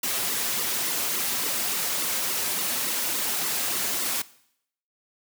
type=noise with flanger; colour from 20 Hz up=white; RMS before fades=-27 dBFS; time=0.03-4.22 s; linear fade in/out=5 ms; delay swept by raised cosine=1.2 to 6.7 ms; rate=3.5 Hz; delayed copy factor=-0.9; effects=noise-tail reverb RT60 0.7 s tail -19 dB re dry + high-pass 150 Hz 12 dB/octave